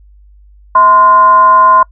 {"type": "tone with frequency modulation", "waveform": "sine", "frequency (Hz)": 1037, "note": "C6", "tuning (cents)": -16, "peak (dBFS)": -3, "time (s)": [0.75, 1.83], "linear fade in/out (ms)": 5, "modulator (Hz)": 394, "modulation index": 0.41, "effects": ["noise-tail reverb RT60 0.1 s tail -25 dB re dry", "added 50 Hz sine -38 dBFS peak until 1.91 s"]}